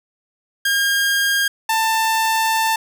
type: tone pair in turn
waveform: sawtooth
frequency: 1616 / 890.3 Hz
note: G#6 / A5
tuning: -48 / +20 cents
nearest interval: minor seventh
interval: 1032 cents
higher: first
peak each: -12 / -12 dBFS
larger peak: neither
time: 0.65-1.48 / 1.69-2.76 s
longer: second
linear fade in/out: 5 ms
effects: none